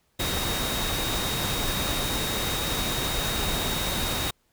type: tone in noise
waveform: sine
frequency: 3745 Hz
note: A#7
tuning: 7 cents sharp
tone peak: -32 dBFS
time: 0.19-4.31 s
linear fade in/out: 10 ms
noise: pink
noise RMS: -28 dBFS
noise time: 0.19-4.31 s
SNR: -7 dB
effects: pink hiss -69 dBFS RMS until 4.52 s